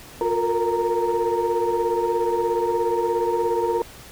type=tone cluster; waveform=sine; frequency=355.7 / 454 / 470.9 / 928 Hz; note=F4 / A#4 / A#4 / A#5; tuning=+32 / -46 / +18 / -8 cents; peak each=-24 dBFS; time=0.21-3.82 s; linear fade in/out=2 ms; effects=tanh soft clip ceiling -12 dBFS + pink hiss -43 dBFS RMS until 4.11 s